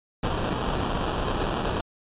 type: noise with sample-and-hold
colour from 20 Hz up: pink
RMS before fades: -27 dBFS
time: 0.23-1.81 s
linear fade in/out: 5 ms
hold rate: 2100 Hz
effects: resampled to 8000 Hz